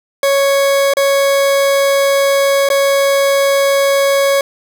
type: tone with dropouts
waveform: 40% pulse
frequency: 554.4 Hz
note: C#5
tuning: in tune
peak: -9 dBFS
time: 0.23-4.41 s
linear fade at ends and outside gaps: 2 ms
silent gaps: 0.937-0.969 / 2.689-2.701 s
effects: none